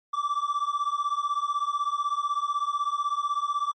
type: beating tone pair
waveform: triangle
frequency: 1155 / 1171 Hz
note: D6 / D6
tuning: -29 / -5 cents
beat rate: 16 Hz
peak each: -26 dBFS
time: 0.13-3.72 s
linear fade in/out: 10 ms
effects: MP3 32 kbps